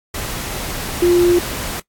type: tone in noise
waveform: sine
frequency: 350.9 Hz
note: F4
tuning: 8 cents sharp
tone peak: -9 dBFS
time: 1.02-1.39 s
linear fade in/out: 5 ms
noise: pink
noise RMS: -25 dBFS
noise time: 0.14-1.8 s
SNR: +13 dB
effects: noise-tail reverb RT60 0.1 s tail -20 dB re dry + AAC 64 kbps